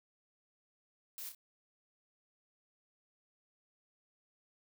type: noise with echo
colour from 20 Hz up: blue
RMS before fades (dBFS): -45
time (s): 1.18-1.29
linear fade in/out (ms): 0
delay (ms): 29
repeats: 2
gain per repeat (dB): -6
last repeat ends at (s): 1.348
effects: none